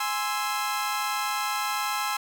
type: chord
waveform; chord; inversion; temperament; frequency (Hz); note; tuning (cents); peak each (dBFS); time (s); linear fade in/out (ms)
sawtooth; Ab augmented; none; equal; 830.6 / 1046.5 / 1318.5; Ab5 / C6 / E6; 0 / 0 / 0; -27; 0-2.17; 5
effects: none